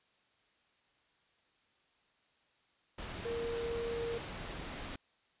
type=tone in noise; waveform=sine; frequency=466.2 Hz; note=A#4; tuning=in tune; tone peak=-35 dBFS; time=3.25-4.18 s; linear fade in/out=5 ms; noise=pink; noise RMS=-43 dBFS; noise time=2.98-4.96 s; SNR=+5 dB; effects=white hiss -72 dBFS RMS until 5.4 s + resampled to 8000 Hz